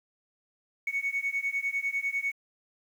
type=beating tone pair; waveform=sine; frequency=2217 / 2227 Hz; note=C#7 / C#7; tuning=0 / +7 cents; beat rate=10 Hz; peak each=-30 / -30 dBFS; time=0.87-2.32 s; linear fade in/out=5 ms; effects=tanh soft clip ceiling -22 dBFS + 9-bit